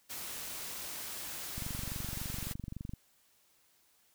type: noise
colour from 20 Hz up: white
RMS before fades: -42 dBFS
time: 0.09-2.54 s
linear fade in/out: 20 ms
type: click train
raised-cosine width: 5 ms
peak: -28 dBFS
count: 33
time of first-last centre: 1.58-2.936 s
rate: 23.6 Hz
effects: white hiss -69 dBFS RMS until 4.14 s